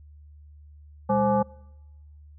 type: tone with frequency modulation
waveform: sine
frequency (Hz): 526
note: C5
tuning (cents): +9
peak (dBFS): -19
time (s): 1.09-1.43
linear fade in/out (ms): 10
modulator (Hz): 324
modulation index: 1.4
effects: noise-tail reverb RT60 1.0 s tail -25 dB re dry + added 74 Hz sine -46 dBFS peak until 2.38 s